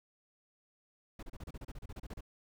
brown noise bursts, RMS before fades -44 dBFS, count 15, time 1.19-2.208 s, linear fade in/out 5 ms, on 38 ms, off 32 ms, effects none

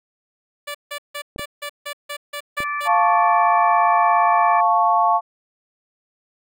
10% pulse tone bursts, 581 Hz, D5, 19 cents flat, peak -19 dBFS, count 10, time 0.67-2.88 s, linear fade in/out 10 ms, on 77 ms, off 160 ms
clicks, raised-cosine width 2 ms, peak -19 dBFS, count 3, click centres 1.361 / 1.394 / 2.604 s
harmonic tone, 583 Hz, D5, 13 cents flat, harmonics 2 / 3 / 4, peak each -24 / -28 / -30 dBFS, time 2.57-4.61 s, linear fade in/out 10 ms
sine chord, F augmented, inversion none, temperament equal, 698.5 / 880 / 1108.7 Hz, F5 / A5 / C#6, 0 / 0 / 0 cents, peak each -18 dBFS, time 2.85-5.21 s, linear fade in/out 50 ms
effects none

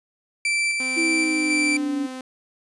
40% pulse tone with tremolo, 2337 Hz, D7, 9 cents flat, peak -19 dBFS, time 0.45-1.77 s, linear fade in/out 2 ms, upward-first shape square, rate 1.9 Hz, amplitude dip 30%
sawtooth tone, 258.3 Hz, C4, 22 cents flat, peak -28 dBFS, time 0.8-2.21 s, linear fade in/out 2 ms
sine linear sweep, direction down, 329.6 to 280 Hz, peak -22 dBFS, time 0.96-2.07 s, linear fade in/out 20 ms
effects resampled to 24000 Hz

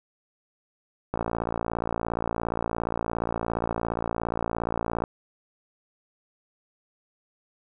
click train, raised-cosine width 1 ms, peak -13 dBFS, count 224, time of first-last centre 1.14-5.039 s, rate 57.2 Hz, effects none

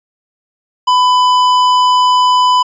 sine tone with hard clipping, 1000 Hz, B5, 21 cents sharp, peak -9 dBFS, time 0.87-2.63 s, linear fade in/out 10 ms, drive 11 dB, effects resampled to 16000 Hz

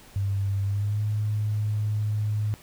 sine tone with pitch glide, 98.8 to 105.89 Hz, G2 to G#2, +14 to +34 cents, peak -23 dBFS, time 0.16-2.54 s, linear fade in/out 0 ms, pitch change +120 cents, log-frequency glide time 0.65-1.02 s, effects pink hiss -51 dBFS RMS until 2.62 s

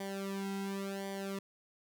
sawtooth tone with flanger, 196 Hz, G3, in tune, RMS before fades -39 dBFS, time 0-1.39 s, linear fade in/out 5 ms, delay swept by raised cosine 0.75 to 1.75 ms, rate 0.92 Hz, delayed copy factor -1, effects none

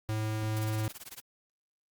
square tone, 108.6 Hz, A2, 22 cents flat, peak -30 dBFS, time 0.09-0.88 s, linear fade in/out 0 ms
white noise with tremolo, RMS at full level -43 dBFS, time 0.56-1.21 s, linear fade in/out 10 ms, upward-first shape sine, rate 18 Hz, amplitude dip 100%
effects Opus 48 kbps

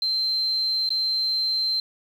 sine tone with dropouts, 4121 Hz, C8, 27 cents flat, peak -21 dBFS, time 0.02-1.8 s, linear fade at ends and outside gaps 2 ms, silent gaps 0.891-0.904 s, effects 8-bit

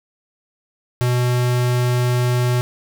square tone, 123.47 Hz, B2, in tune, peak -16 dBFS, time 1.01-2.61 s, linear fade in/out 0 ms, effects none

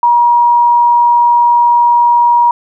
sine tone, 954 Hz, A#5, 40 cents sharp, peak -5 dBFS, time 0.03-2.51 s, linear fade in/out 2 ms, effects none

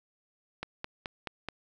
click train, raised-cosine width 0.3 ms, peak -19 dBFS, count 5, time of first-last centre 0.63-1.487 s, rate 4.67 Hz, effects none

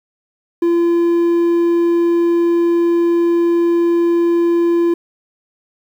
triangle tone, 341.4 Hz, F4, 39 cents flat, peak -9 dBFS, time 0.62-4.94 s, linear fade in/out 5 ms, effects 8-bit

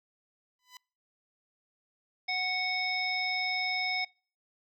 10% pulse tone with exponential growth, 1000 Hz, B5, 21 cents sharp, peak -35 dBFS, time 0.59-0.77 s, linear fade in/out 2 ms, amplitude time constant 39 ms
harmonic tone, 740 Hz, F#5, in tune, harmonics 1 / 3 / 5 / 7, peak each -36 / -31 / -40 / -35 dBFS, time 2.28-4.05 s, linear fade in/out 10 ms
effects noise-tail reverb RT60 0.4 s tail -26 dB re dry

